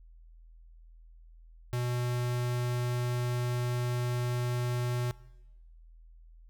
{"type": "tone", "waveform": "square", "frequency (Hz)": 122.5, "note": "B2", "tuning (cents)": -14, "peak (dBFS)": -30, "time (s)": [1.73, 5.11], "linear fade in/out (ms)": 0, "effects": ["noise-tail reverb RT60 1.0 s tail -21 dB re dry", "added 41 Hz sine -51 dBFS peak until 6.49 s"]}